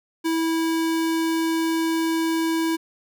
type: tone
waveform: square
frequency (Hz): 326.5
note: E4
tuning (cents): -17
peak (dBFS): -21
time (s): 0.24-2.77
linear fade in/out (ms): 20
effects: none